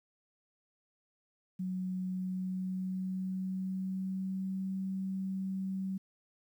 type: tone with pitch glide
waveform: sine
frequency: 185 to 190.75 Hz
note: F#3 to G3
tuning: 0 to -47 cents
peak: -33 dBFS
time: 1.59-5.98 s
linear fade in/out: 10 ms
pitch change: +53 cents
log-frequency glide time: 2.09-4.76 s
effects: 11-bit